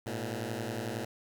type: beating tone pair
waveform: 10% pulse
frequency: 107.8 / 118.8 Hz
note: A2 / A#2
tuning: -35 / +33 cents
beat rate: 11 Hz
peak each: -29 dBFS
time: 0.06-1.05 s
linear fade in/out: 5 ms
effects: 10-bit